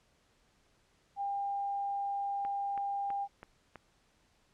sine tone, 800 Hz, G5, 35 cents sharp, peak -32 dBFS, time 1.16-3.28 s, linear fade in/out 50 ms
click train, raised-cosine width 0.5 ms, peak -31 dBFS, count 5, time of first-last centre 2.45-3.757 s, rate 3.06 Hz
effects pink hiss -70 dBFS RMS until 4.53 s + low-pass 8000 Hz 12 dB/octave

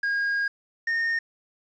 triangle tone pair in turn, 1629 / 1834.9 Hz, G#6 / A#6, -34 / -28 cents, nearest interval major second, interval 206 cents, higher second, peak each -21 dBFS, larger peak neither, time 0.03-0.48 / 0.87-1.19 s, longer first, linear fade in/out 5 ms, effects resampled to 16000 Hz + 9-bit

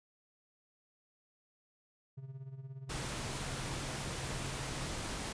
triangle tone with tremolo, 133.7 Hz, C3, 38 cents sharp, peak -39 dBFS, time 2.17-4.88 s, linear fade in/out 10 ms, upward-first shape sine, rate 17 Hz, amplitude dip 70%
pink noise, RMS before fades -40 dBFS, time 2.89-5.33 s, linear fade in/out 10 ms
effects resampled to 22050 Hz

